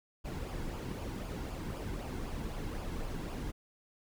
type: noise with flanger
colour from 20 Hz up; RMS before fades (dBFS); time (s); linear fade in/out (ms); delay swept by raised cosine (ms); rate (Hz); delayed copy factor
brown; -39; 0.24-3.52; 20; 0.5 to 1.7; 3.9; -0.5
effects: none